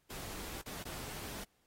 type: noise with dropouts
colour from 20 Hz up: pink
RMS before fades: -45 dBFS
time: 0.1-1.44 s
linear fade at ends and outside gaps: 5 ms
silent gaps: 0.616-0.659 / 0.832-0.852 s
effects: pink hiss -75 dBFS RMS until 1.66 s + AAC 48 kbps